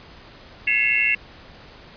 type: tone cluster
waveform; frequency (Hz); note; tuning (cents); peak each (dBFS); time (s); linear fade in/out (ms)
sine; 1702 / 2030 / 2166 / 2620 / 2732; G#6 / B6 / C#7 / E7 / F7; +42 / +47 / -41 / -11 / -39; -30 / -28 / -21 / -24 / -21; 0.67-1.15; 5
effects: pink hiss -45 dBFS RMS until 1.96 s + resampled to 11025 Hz